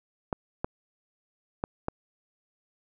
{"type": "clicks", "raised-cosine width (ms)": 1, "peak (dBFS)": -14, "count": 4, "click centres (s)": [0.328, 0.645, 1.639, 1.884], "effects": []}